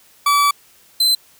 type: tone pair in turn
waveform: 40% pulse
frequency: 1150 / 4065 Hz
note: D6 / B7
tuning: -37 / +49 cents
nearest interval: octave + minor seventh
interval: 2186 cents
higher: second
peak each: -11 dBFS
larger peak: neither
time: 0.26-0.51 / 1-1.15 s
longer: first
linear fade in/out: 5 ms
effects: white hiss -51 dBFS RMS until 1.39 s